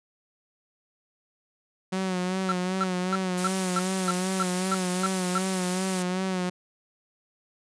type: tone with vibrato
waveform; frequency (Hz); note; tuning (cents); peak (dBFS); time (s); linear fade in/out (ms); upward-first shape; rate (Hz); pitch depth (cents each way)
sawtooth; 185; F#3; 0; -22; 1.92-6.5; 10; sine; 2.6; 47
type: tone bursts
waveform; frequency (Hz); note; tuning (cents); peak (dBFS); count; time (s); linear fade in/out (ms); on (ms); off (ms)
triangle; 1345; E6; +34; -21; 10; 2.49-5.38; 0; 28; 290
type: noise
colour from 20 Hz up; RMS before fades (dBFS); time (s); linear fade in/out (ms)
blue; -31; 3.37-6.03; 10
effects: resampled to 22050 Hz